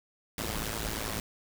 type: noise with amplitude modulation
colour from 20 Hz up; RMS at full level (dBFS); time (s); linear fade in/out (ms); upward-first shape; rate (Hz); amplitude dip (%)
pink; -31; 0.38-1.2; 2; sine; 109; 80
effects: none